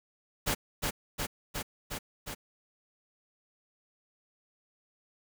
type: noise with echo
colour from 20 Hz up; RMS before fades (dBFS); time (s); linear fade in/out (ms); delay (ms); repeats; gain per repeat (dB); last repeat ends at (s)
pink; -29; 0.46-0.55; 20; 360; 5; -2; 2.35
effects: none